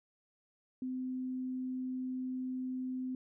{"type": "tone", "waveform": "sine", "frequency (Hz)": 256.4, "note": "C4", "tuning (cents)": -35, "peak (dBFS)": -35, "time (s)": [0.82, 3.15], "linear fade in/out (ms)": 2, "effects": []}